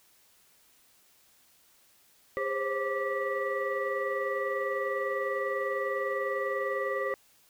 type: tone cluster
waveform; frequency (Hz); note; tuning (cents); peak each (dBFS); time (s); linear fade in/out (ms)
sine; 405 / 515 / 535 / 1172 / 1947; G#4 / C5 / C5 / D6 / B6; -43 / -28 / +38 / -4 / -25; -34 / -38 / -32 / -35 / -35; 2.37-7.14; 0
effects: tanh soft clip ceiling -19 dBFS + white hiss -63 dBFS RMS until 7.49 s